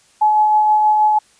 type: tone with tremolo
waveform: sine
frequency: 852 Hz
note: G#5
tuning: 44 cents sharp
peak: -9 dBFS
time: 0.21-1.19 s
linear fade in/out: 10 ms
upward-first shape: sine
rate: 6.3 Hz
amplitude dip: 25%
effects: white hiss -53 dBFS RMS until 1.39 s + resampled to 22050 Hz